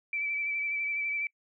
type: tone with vibrato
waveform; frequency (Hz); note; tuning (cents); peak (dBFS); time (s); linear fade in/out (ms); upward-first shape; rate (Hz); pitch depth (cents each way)
sine; 2316; D7; -25; -29; 0.13-1.27; 2; sine; 12; 26
effects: noise-tail reverb RT60 0.1 s tail -25 dB re dry